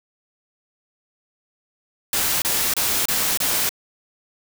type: noise bursts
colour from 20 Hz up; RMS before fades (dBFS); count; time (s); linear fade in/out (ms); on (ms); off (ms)
white; -21; 5; 2.13-3.692; 2; 290; 28
effects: none